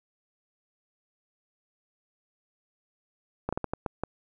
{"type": "slowing click train", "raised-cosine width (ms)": 1, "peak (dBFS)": -15, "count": 7, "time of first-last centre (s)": [3.49, 4.036], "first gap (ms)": 36, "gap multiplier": 1.37, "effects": []}